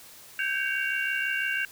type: tone cluster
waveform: sine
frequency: 1549 / 1615 / 2254 / 2767 Hz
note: G6 / G#6 / C#7 / F7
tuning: -21 / -49 / +28 / -17 cents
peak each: -29 / -33 / -34 / -31 dBFS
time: 0.39-1.65 s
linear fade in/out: 2 ms
effects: white hiss -49 dBFS RMS until 1.71 s